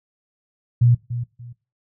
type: tone with echo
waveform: sine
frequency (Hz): 120.2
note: B2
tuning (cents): -46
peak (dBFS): -11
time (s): 0.81-0.95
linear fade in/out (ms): 10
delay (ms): 290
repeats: 2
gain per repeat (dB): -12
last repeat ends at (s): 1.53
effects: noise-tail reverb RT60 0.3 s tail -20 dB re dry